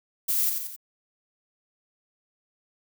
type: noise with echo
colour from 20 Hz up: violet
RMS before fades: -25 dBFS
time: 0.28-0.5 s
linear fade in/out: 10 ms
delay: 88 ms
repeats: 3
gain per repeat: -5 dB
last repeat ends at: 0.764 s
effects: none